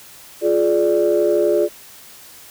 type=chord; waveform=sine; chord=D diminished; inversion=first; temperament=equal with one note detuned; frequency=349.2 / 421.1 / 587.3 Hz; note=F4 / Ab4 / D5; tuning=0 / +24 / 0 cents; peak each=-17 dBFS; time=0.41-1.69 s; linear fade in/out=50 ms; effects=tanh soft clip ceiling -6 dBFS + white hiss -42 dBFS RMS until 2.5 s